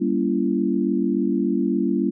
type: chord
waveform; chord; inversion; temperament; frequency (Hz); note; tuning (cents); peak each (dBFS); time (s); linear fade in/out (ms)
sine; G diminished seventh; none; just; 196 / 235.2 / 282.2 / 338.7; G3 / Bb3 / Db4 / Fb4; 0 / +16 / +31 / +47; -24; 0-2.11; 20
effects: none